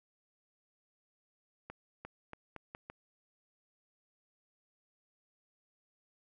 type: accelerating click train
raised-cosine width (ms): 0.5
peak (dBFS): -29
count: 6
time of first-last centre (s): 1.7-2.9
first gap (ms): 350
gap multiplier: 0.81
effects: none